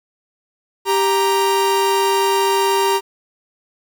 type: tone pair together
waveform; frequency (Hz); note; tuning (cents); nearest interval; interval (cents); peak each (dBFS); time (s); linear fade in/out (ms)
45% pulse; 392.7 / 934; G4 / A#5; +3 / +3; octave + minor third; 1500; -17; 0.85-3.01; 50
effects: 8-bit